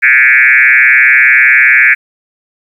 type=tone with frequency modulation; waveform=sine; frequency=1975.5 Hz; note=B6; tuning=in tune; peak=-3 dBFS; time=0.02-1.95 s; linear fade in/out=20 ms; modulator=131 Hz; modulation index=3.1; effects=7-bit